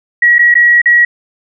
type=tone with dropouts; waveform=sine; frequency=1914 Hz; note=A#6; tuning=45 cents sharp; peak=-4 dBFS; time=0.22-1.05 s; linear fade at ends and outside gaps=5 ms; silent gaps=0.384-0.391 / 0.542-0.552 / 0.817-0.857 s; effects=none